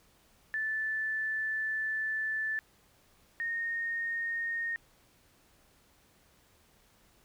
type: tone pair in turn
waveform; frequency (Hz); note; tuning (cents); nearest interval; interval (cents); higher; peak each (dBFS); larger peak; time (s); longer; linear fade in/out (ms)
sine; 1754 / 1847.8; A6 / A#6; -6 / -16; minor second; 90; second; -30 / -31; first; 0.54-2.59 / 3.4-4.76; first; 0
effects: pink hiss -65 dBFS RMS until 7.24 s